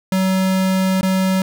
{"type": "tone with dropouts", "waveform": "square", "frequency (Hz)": 188.8, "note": "F#3", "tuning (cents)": 35, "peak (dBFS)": -15, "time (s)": [0.12, 1.42], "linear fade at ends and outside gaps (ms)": 2, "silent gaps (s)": [1.011, 1.03], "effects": []}